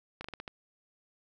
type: slowing click train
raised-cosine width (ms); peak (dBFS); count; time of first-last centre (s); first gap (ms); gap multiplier
0.3; -24; 6; 0.21-0.478; 34; 1.23
effects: none